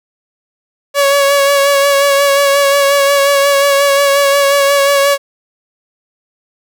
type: tone with vibrato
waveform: sawtooth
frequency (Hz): 561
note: C#5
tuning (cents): +21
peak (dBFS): -4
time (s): 0.94-5.18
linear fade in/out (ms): 50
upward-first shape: sine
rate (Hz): 5.6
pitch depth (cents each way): 24
effects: none